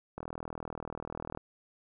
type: click train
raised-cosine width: 1 ms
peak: -24 dBFS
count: 49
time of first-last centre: 0.18-1.374 s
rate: 40.2 Hz
effects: none